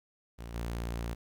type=tone with level steps; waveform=sawtooth; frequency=58 Hz; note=A#1; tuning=8 cents flat; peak=-37 / -30 dBFS; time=0.38-1.15 s; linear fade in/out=20 ms; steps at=0.54 s; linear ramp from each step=10 ms; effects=12-bit